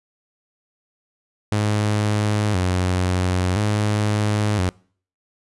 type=tone with vibrato; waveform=sawtooth; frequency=98 Hz; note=G2; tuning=in tune; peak=-14 dBFS; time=1.52-4.69 s; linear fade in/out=0 ms; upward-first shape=square; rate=0.49 Hz; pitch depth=120 cents each way; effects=noise-tail reverb RT60 0.5 s tail -25 dB re dry + resampled to 24000 Hz